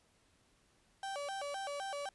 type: tone with vibrato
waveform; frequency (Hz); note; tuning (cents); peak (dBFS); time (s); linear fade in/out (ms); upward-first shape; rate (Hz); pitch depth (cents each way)
35% pulse; 669; E5; +25; -37; 1.03-2.09; 2; square; 3.9; 270
effects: pink hiss -71 dBFS RMS until 2.14 s + resampled to 24000 Hz